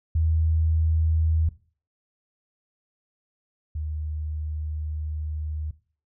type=tone pair in turn; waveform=sine; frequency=80 / 76.72 Hz; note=D#2 / D#2; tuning=+49 / -24 cents; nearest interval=minor second; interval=73 cents; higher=first; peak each=-19 / -27 dBFS; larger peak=first; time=0.15-1.49 / 3.75-5.71 s; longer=second; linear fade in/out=5 ms; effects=noise-tail reverb RT60 0.4 s tail -17 dB re dry